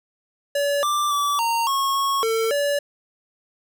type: tone with pitch steps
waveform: square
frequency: 571 / 1180 / 1154 / 924 / 1093 / 1100 / 449.3 / 574 Hz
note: D5 / D6 / D6 / A#5 / C#6 / C#6 / A4 / D5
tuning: -49 / +8 / -31 / -16 / -25 / -14 / +36 / -40 cents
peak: -20 dBFS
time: 0.55-2.79 s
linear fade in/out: 5 ms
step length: 280 ms
effects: none